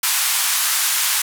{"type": "band-pass noise", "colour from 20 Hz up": "white", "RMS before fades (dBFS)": -19, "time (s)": [0.03, 1.22], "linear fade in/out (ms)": 5, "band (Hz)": [920, 14000], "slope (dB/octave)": 24, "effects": []}